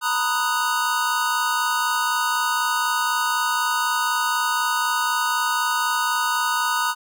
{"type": "chord", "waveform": "square", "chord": "B major seventh", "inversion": "third", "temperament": "equal with one note detuned", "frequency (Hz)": [923.8, 987.8, 1244.5, 1480], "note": ["A#5", "B5", "D#6", "F#6"], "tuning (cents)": [-16, 0, 0, 0], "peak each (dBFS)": [-28, -27, -25, -26], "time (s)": [0.01, 6.95], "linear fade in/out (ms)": 50, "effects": []}